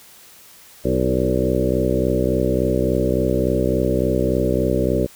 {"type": "harmonic tone with a mistuned harmonic", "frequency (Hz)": 63.5, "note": "B1", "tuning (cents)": 49, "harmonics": [1, 2, 3, 4, 5, 6, 7, 8, 9], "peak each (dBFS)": [-25, -25, -25, -25, -25, -25, -25, -25, -25], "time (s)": [0.84, 5.07], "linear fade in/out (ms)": 20, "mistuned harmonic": 6, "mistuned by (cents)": -26, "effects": ["white hiss -46 dBFS RMS until 5.15 s"]}